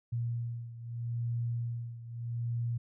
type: beating tone pair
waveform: sine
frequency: 117.8 / 118.59 Hz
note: A#2 / A#2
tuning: +19 / +30 cents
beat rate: 0.79 Hz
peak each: -34 / -38 dBFS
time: 0.12-2.78 s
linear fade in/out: 10 ms
effects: none